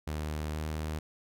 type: tone with pitch glide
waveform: sawtooth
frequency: 76.4 to 77.47 Hz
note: D#2 to D#2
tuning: -31 to -7 cents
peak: -29 dBFS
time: 0.07-0.99 s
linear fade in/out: 5 ms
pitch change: +24 cents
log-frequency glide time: 0.51-0.57 s
effects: none